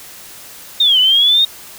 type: linear two-way sweep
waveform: sine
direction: down then up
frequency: 3729 to 2960 to 3729 Hz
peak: -8 dBFS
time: 0.8-1.45 s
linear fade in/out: 5 ms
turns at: 0.99 s
effects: white hiss -36 dBFS RMS until 1.78 s